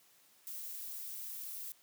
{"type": "noise", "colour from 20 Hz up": "violet", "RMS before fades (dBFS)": -44, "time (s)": [0.47, 1.72], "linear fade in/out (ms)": 0, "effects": ["white hiss -66 dBFS RMS until 1.82 s", "high-pass 150 Hz 12 dB/octave"]}